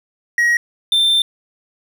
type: tone pair in turn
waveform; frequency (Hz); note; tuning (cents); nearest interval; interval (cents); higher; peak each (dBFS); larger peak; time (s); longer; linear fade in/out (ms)
triangle; 1897 / 3571; A#6 / A7; +30 / +25; major seventh; 1095; second; -10 / -10; neither; 0.38-0.57 / 0.92-1.22; second; 2
effects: none